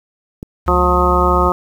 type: click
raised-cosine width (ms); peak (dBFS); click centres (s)
3; -14; 0.429
type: tone with pitch glide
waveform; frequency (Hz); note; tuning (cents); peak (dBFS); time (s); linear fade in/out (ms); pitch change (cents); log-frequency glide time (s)
triangle; 71.2 to 70.67; C#2 to C#2; +47 to +34; -15; 0.66-1.5; 20; -13; 0.84-1.07
type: harmonic tone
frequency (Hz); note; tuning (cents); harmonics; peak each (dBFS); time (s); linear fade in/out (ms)
179.1; F3; +44; 1 / 2 / 3 / 4 / 5 / 6 / 7; -22 / -18 / -20 / -22 / -20 / -19 / -16; 0.68-1.52; 0
effects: 7-bit